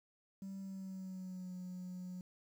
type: tone with pitch glide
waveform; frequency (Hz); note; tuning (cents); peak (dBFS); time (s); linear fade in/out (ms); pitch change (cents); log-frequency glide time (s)
triangle; 193.7 to 181.78; G3 to F#3; -20 to -30; -40; 0.42-2.21; 2; -110; 0.61-1.54
effects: tanh soft clip ceiling -39 dBFS + 11-bit